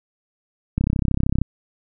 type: click train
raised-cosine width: 5 ms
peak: -7 dBFS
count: 22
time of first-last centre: 0.78-1.416 s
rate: 33 Hz
effects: none

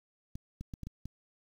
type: clicks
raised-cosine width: 5 ms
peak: -28 dBFS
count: 6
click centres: 0.355 / 0.61 / 0.738 / 0.833 / 0.87 / 1.056 s
effects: 9-bit

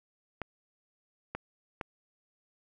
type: clicks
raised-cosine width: 0.5 ms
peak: -20 dBFS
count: 3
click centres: 0.417 / 1.35 / 1.812 s
effects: none

